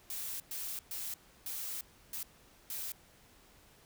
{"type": "noise bursts at uneven times", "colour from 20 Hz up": "blue", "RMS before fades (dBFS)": -40, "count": 6, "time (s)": [[0.1, 0.4], [0.51, 0.79], [0.91, 1.14], [1.46, 1.81], [2.13, 2.23], [2.7, 2.92]], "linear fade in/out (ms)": 2, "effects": ["pink hiss -62 dBFS RMS until 3.85 s"]}